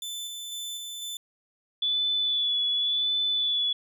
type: tone with tremolo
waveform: sawtooth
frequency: 3520 Hz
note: A7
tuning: in tune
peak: -30 dBFS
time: 0.02-1.17 s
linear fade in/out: 2 ms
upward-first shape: square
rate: 2 Hz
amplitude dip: 25%
type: tone with vibrato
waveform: sine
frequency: 3454 Hz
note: A7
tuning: 33 cents flat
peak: -23 dBFS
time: 1.82-3.73 s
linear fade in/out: 5 ms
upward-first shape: sine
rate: 0.9 Hz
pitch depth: 26 cents each way
effects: none